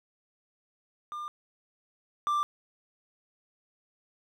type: tone pair in turn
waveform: triangle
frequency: 1200 / 1180.7 Hz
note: D6 / D6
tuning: +37 / +9 cents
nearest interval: unison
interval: 28 cents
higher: first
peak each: -33 / -23 dBFS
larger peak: second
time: 1.12-1.28 / 2.27-2.43 s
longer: neither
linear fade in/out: 0 ms
effects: none